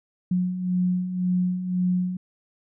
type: beating tone pair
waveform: sine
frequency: 179.7 / 181.6 Hz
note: F3 / F#3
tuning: +50 / -32 cents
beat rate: 1.9 Hz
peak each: -29 / -22 dBFS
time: 0.31-2.17 s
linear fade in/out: 5 ms
effects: none